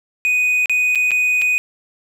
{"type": "tone with dropouts", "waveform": "triangle", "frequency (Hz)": 2489, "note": "D#7", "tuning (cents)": 0, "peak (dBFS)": -12, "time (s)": [0.25, 1.58], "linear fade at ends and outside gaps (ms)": 0, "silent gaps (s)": [[0.658, 0.696], [0.95, 0.956], [1.108, 1.116], [1.416, 1.42]], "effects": []}